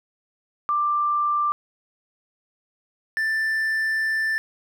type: tone pair in turn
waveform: sine / triangle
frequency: 1182 / 1771 Hz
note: D6 / A6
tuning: +11 / +11 cents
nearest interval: perfect fifth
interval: 700 cents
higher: second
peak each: -19 dBFS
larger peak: neither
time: 0.69-1.52 / 3.17-4.38 s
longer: second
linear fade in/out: 0 ms
effects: none